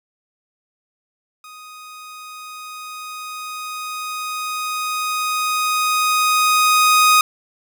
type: tone with level ramp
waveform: sawtooth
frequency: 1247 Hz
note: D#6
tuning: 3 cents sharp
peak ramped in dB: -34 to -6 dBFS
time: 1.44-7.21 s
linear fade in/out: 2 ms
effects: none